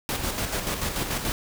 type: noise with tremolo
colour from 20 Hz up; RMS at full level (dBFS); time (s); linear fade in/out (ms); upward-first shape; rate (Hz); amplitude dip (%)
pink; -27; 0.09-1.32; 0; square; 6.9; 45
effects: none